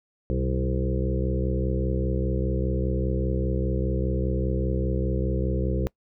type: harmonic tone with a mistuned harmonic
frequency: 65 Hz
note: C2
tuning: 11 cents flat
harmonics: 1 / 2 / 3 / 5 / 6 / 7 / 8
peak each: -26 / -29 / -31 / -33 / -34 / -34 / -35 dBFS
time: 0.3-5.87 s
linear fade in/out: 0 ms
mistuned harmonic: 2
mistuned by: -58 cents
effects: noise-tail reverb RT60 0.1 s tail -23 dB re dry